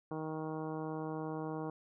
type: harmonic tone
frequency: 157 Hz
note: D#3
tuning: 16 cents sharp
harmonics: 1 / 2 / 3 / 4 / 5 / 6 / 7 / 8 / 9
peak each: -43 / -41 / -43 / -49 / -47 / -50 / -50 / -61 / -57 dBFS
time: 0.11-1.7 s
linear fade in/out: 2 ms
effects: none

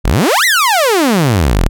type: exponential two-way sweep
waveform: sawtooth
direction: up then down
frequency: 32.7 to 2093 to 32.7 Hz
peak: -5 dBFS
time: 0.04-1.69 s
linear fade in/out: 20 ms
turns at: 0.45 s
effects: none

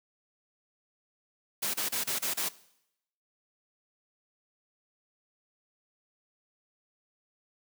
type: noise bursts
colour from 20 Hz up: white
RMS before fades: -31 dBFS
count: 6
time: 1.62-2.49 s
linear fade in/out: 10 ms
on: 120 ms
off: 30 ms
effects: noise-tail reverb RT60 0.8 s tail -19 dB re dry + high-pass 150 Hz 12 dB/octave

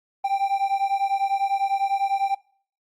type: beating tone pair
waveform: triangle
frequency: 784 / 794 Hz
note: G5 / G5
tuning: 0 / +22 cents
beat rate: 10 Hz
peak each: -21 / -22 dBFS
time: 0.24-2.35 s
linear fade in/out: 10 ms
effects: noise-tail reverb RT60 0.5 s tail -23 dB re dry + Opus 48 kbps

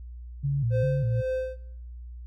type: tone with vibrato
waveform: sine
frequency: 127.6 Hz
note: C3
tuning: 43 cents flat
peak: -23 dBFS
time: 0.43-1.22 s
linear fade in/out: 20 ms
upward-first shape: square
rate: 2.5 Hz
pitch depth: 160 cents each way
type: tone with tremolo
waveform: triangle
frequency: 517 Hz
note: C5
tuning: 21 cents flat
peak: -23 dBFS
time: 0.7-1.57 s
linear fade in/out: 50 ms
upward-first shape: sine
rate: 2 Hz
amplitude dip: 80%
effects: noise-tail reverb RT60 0.9 s tail -23 dB re dry + added 60 Hz sine -38 dBFS peak until 2.26 s

